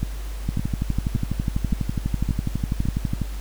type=two click trains; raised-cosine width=5 ms; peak=-10 / -11 dBFS; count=34 / 6; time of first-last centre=0.49-3.217 / 0.03-2.855 s; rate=12.1 / 1.77 Hz; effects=added 50 Hz sine -28 dBFS peak until 3.4 s + pink hiss -43 dBFS RMS until 3.4 s

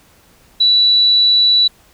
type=tone; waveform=sine; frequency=3945 Hz; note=B7; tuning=3 cents flat; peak=-8 dBFS; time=0.6-1.68 s; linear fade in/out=10 ms; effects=pink hiss -50 dBFS RMS until 1.93 s

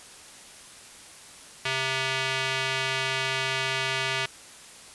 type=tone with band-pass filter; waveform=square; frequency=132.5 Hz; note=C3; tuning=22 cents sharp; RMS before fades=-28 dBFS; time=1.65-4.26 s; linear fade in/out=5 ms; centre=2700 Hz; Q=1.3; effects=white hiss -47 dBFS RMS until 4.94 s + resampled to 24000 Hz

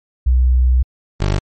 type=tone pair in turn; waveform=sine / 20% pulse; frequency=62.8 / 49.78 Hz; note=B1 / G1; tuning=+30 / +27 cents; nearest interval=major third; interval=403 cents; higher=first; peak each=-9 dBFS; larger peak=neither; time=0.26-0.83 / 1.2-1.39 s; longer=first; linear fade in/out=10 ms; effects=MP3 32 kbps

